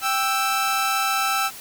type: tone pair together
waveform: sawtooth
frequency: 784 / 1318.5 Hz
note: G5 / E6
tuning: 0 / 0 cents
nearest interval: major sixth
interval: 900 cents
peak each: -21 / -18 dBFS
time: 0.01-1.51 s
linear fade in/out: 50 ms
effects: white hiss -39 dBFS RMS until 1.6 s